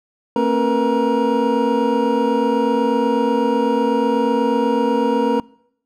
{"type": "tone cluster", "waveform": "triangle", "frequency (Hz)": [227.5, 268.2, 459.1, 487.2, 945], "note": ["A#3", "C4", "A#4", "B4", "A#5"], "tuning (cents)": [-42, 43, -26, -24, 23], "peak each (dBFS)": -19, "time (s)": [0.36, 5.4], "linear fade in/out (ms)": 2, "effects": ["noise-tail reverb RT60 0.7 s tail -24 dB re dry"]}